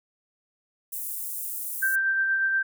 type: high-pass noise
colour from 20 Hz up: pink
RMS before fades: -33 dBFS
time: 0.92-1.96 s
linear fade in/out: 10 ms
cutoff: 10000 Hz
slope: 24 dB/octave
type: tone with tremolo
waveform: sine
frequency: 1568 Hz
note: G6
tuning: in tune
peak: -20 dBFS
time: 1.82-2.63 s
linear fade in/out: 10 ms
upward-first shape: sine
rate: 8.4 Hz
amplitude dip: 30%
effects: none